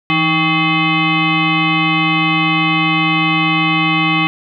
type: tone with frequency modulation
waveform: sine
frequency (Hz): 1123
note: C#6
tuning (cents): +22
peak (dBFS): -11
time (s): 0.1-4.27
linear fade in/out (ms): 0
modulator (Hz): 479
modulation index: 3.9
effects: none